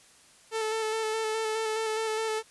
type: tone with vibrato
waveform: sawtooth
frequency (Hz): 440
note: A4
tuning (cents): 0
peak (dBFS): -24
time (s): 0.51-2.43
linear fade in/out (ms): 50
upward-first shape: square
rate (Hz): 4.8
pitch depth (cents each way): 19
effects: white hiss -57 dBFS RMS until 2.5 s + resampled to 24000 Hz

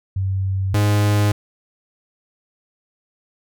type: tone pair in turn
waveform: sine / 45% pulse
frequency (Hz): 95.8 / 103.67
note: G2 / G#2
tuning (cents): -39 / -3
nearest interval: minor second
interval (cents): 136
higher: second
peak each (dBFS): -18 / -14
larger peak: second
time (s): 0.16-0.74 / 0.74-1.32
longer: neither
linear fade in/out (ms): 5
effects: none

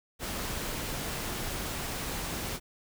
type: noise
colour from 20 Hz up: pink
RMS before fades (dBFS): -35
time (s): 0.19-2.6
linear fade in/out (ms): 50
effects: none

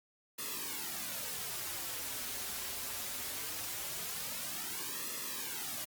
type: noise with flanger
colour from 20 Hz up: white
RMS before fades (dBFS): -40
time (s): 0.38-5.85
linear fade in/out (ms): 10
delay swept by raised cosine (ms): 1.3 to 6.4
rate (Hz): 0.21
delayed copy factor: -0.9
effects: Opus 48 kbps

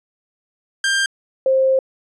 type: tone pair in turn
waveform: sawtooth / sine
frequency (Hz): 1590 / 528.6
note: G6 / C5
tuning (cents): +24 / +18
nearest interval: octave + perfect fifth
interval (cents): 1906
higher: first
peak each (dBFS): -12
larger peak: neither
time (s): 0.84-1.06 / 1.46-1.79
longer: second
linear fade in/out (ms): 2
effects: resampled to 22050 Hz

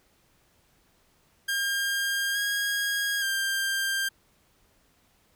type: tone with pitch steps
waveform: sawtooth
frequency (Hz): 1608 / 1637 / 1588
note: G6 / G#6 / G6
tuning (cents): +44 / -25 / +22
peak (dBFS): -22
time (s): 1.48-4.09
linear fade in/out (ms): 10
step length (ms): 870
effects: pink hiss -65 dBFS RMS until 5.35 s

